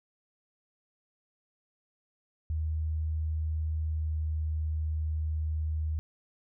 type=tone with pitch glide; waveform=sine; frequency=78.4 to 77.9 Hz; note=D#2 to D#2; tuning=+14 to +3 cents; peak=-28 dBFS; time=2.5-5.99 s; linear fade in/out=0 ms; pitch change=-11 cents; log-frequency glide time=3.87-4.16 s; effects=none